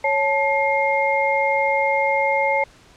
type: tone cluster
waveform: sine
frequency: 553 / 874 / 2128 Hz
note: C#5 / A5 / C7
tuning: -4 / -12 / +29 cents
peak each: -21 dBFS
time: 0.04-2.64 s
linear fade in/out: 5 ms
effects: pink hiss -50 dBFS RMS until 2.96 s + low-pass 7000 Hz 12 dB/octave